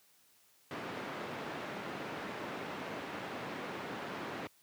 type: band-pass noise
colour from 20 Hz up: pink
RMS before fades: -42 dBFS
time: 0.71-4.47 s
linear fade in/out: 0 ms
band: 200 to 2300 Hz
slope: 12 dB/octave
effects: white hiss -67 dBFS RMS until 4.62 s + high-pass 80 Hz 12 dB/octave